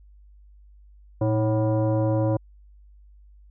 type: tone with frequency modulation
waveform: sine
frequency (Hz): 114.2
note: A#2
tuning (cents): -35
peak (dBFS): -19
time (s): 1.21-2.37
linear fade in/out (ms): 5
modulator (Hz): 434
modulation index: 1.1
effects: added 50 Hz sine -48 dBFS peak until 3.5 s